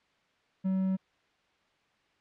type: tone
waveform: triangle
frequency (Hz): 189.5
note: F#3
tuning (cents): +42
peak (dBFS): -24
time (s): 0.64-0.97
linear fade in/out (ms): 20
effects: white hiss -69 dBFS RMS until 2.2 s + low-pass 3000 Hz 12 dB/octave